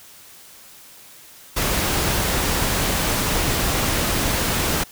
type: noise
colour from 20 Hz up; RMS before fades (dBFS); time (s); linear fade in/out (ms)
pink; -21; 1.56-4.84; 10
effects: white hiss -45 dBFS RMS until 4.91 s